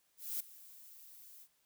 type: noise with ADSR envelope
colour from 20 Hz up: violet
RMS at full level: -37 dBFS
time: 0.17-1.48 s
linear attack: 230 ms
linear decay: 8 ms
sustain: -19 dB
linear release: 54 ms
effects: white hiss -75 dBFS RMS until 1.65 s